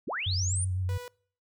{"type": "linear sweep", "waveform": "sine", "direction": "up", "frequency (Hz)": [102.4, 9590], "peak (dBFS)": -30, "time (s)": [0.07, 0.65], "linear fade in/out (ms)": 10}
{"type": "tone with vibrato", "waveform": "sine", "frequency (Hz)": 92.5, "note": "F#2", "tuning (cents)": 0, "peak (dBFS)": -27, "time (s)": [0.26, 0.98], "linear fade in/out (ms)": 10, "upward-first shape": "sine", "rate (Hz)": 7.9, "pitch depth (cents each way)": 32}
{"type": "tone", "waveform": "sawtooth", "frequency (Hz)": 491.2, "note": "B4", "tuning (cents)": -9, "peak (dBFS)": -36, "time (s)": [0.89, 1.08], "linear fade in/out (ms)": 0}
{"effects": ["noise-tail reverb RT60 0.5 s tail -24 dB re dry"]}